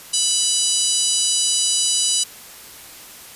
harmonic tone with a mistuned harmonic, 987.8 Hz, B5, in tune, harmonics 3 / 4 / 5 / 6 / 7 / 8 / 9 / 10, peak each -25 / -25 / -25 / -25 / -25 / -25 / -25 / -25 dBFS, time 0.13-2.24 s, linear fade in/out 10 ms, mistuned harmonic 5, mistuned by -19 cents, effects white hiss -40 dBFS RMS until 3.35 s + resampled to 32000 Hz

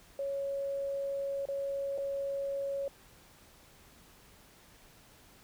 sine tone with dropouts, 554.4 Hz, C#5, in tune, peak -32 dBFS, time 0.19-2.88 s, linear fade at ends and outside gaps 2 ms, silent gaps 1.455-1.486 / 1.978-1.983 s, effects pink hiss -59 dBFS RMS until 5.43 s

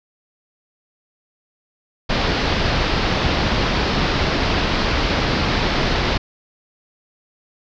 pink low-pass noise, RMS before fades -19 dBFS, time 2.09-6.18 s, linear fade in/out 10 ms, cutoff 5100 Hz, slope 48 dB/octave, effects none

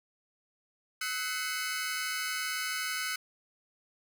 sawtooth tone cluster, 1287 / 1497 / 2050 / 2202 / 5090 Hz, E6 / F#6 / C7 / C#7 / D#8, -42 / +20 / -36 / -12 / +39 cents, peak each -37 / -32 / -37 / -35 / -39 dBFS, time 1.01-3.16 s, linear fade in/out 5 ms, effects none

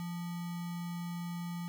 sine tone with sample-and-hold, 172.5 Hz, F3, 21 cents flat, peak -36 dBFS, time 0-1.68 s, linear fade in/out 0 ms, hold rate 1050 Hz, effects none

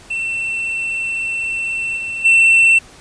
triangle tone with level steps, 2692 Hz, E7, 36 cents sharp, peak -17 / -20 / -6 dBFS, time 0.1-2.79 s, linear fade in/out 10 ms, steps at 1.96 / 2.24 s, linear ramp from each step 20 ms, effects pink hiss -42 dBFS RMS until 3 s + resampled to 22050 Hz

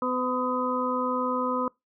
harmonic tone with a mistuned harmonic, 252.8 Hz, B3, 41 cents sharp, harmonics 1 / 2 / 4 / 5, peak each -30 / -30 / -30 / -30 dBFS, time 0.02-1.68 s, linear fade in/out 2 ms, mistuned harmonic 5, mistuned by -15 cents, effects noise-tail reverb RT60 0.2 s tail -25 dB re dry

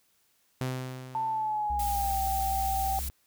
sawtooth tone with exponential decay, 128.8 Hz, C3, 27 cents flat, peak -24 dBFS, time 0.61-1.99 s, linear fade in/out 0 ms, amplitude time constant 300 ms
sine tone with pitch glide, 887 to 776.7 Hz, A5 to G5, +14 to -16 cents, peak -27 dBFS, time 1.15-2.99 s, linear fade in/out 0 ms, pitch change -230 cents, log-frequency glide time 1.27-2.21 s
triangle tone, 65.5 Hz, C2, 2 cents sharp, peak -31 dBFS, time 1.7-3.1 s, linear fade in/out 0 ms
blue noise, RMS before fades -37 dBFS, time 1.79-3.09 s, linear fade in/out 5 ms
effects white hiss -69 dBFS RMS until 3.26 s

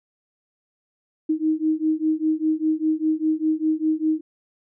sine beating tone pair, 311.1 / 316.1 Hz, D#4 / D#4, 0 / +27 cents, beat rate 5 Hz, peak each -22 dBFS, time 1.29-4.21 s, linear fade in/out 10 ms, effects none

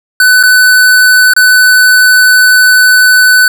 square tone with dropouts, 1502 Hz, F#6, 26 cents sharp, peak -3 dBFS, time 0.2-3.48 s, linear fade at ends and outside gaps 2 ms, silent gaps 0.429-0.435 / 1.336-1.364 s, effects none

